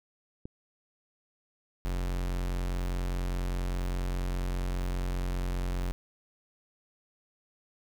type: click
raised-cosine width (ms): 3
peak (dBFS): -27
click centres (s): 0.455
type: tone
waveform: 45% pulse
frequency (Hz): 44.95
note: F#1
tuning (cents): -49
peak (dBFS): -29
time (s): 1.85-5.92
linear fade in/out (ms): 0
effects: none